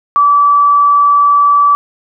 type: tone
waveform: sine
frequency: 1154 Hz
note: D6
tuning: 31 cents flat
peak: -5 dBFS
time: 0.16-1.75 s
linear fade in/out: 0 ms
effects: none